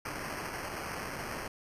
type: noise with sample-and-hold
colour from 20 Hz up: white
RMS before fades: -39 dBFS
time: 0.05-1.48 s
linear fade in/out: 5 ms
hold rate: 3675 Hz
effects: resampled to 32000 Hz